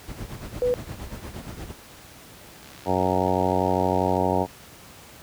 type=noise with tremolo; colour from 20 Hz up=brown; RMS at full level=-29 dBFS; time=0.07-1.73 s; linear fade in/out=20 ms; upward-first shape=sine; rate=8.6 Hz; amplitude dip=75%
type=tone; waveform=sine; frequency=493.9 Hz; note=B4; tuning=in tune; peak=-19 dBFS; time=0.62-0.74 s; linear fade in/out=0 ms
type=click train; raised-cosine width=0.2 ms; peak=-28 dBFS; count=105; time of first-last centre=2.63-4.168 s; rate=67.6 Hz
type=harmonic tone; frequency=92.5 Hz; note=F#2; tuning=in tune; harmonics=1 / 2 / 3 / 4 / 5 / 6 / 7 / 8 / 9 / 10; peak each=-29 / -29 / -29 / -29 / -29 / -29 / -29 / -29 / -29 / -29 dBFS; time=2.85-4.47 s; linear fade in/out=50 ms
effects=pink hiss -46 dBFS RMS until 5.22 s + high-pass 60 Hz 12 dB/octave